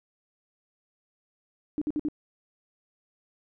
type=tone bursts; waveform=sine; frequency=300.2 Hz; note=D4; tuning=38 cents sharp; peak=-25 dBFS; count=4; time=1.78-2.085 s; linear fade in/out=0 ms; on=35 ms; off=55 ms; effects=none